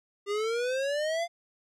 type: exponential sweep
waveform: square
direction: up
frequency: 399.2 to 698.5 Hz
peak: -28 dBFS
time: 0.26-1.28 s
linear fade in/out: 50 ms
effects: low-pass 7000 Hz 12 dB/octave